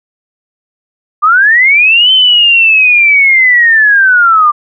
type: linear two-way sweep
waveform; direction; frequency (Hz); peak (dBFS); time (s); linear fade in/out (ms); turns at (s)
sine; up then down; 1174.7 to 3092 to 1174.7; -3; 1.22-4.52; 20; 2.12
effects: none